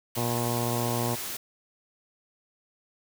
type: noise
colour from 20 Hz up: white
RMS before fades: -35 dBFS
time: 0.15-1.37 s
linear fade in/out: 5 ms
type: harmonic tone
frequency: 119 Hz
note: A#2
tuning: 36 cents sharp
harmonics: 1 / 2 / 3 / 4 / 5 / 6 / 7 / 8 / 9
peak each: -30 / -33 / -35 / -36 / -37 / -38 / -38 / -39 / -40 dBFS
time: 0.16-1.16 s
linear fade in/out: 20 ms
effects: none